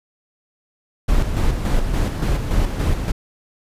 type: noise with tremolo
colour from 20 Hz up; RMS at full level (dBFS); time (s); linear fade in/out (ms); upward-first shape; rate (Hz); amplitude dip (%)
brown; -17; 1.08-3.12; 10; square; 3.5; 45
effects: resampled to 32000 Hz